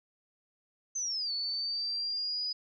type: linear two-way sweep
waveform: sine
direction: down then up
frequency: 6272 to 4435 to 4968 Hz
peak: -31 dBFS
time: 0.95-2.53 s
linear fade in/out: 10 ms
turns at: 1.32 s
effects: none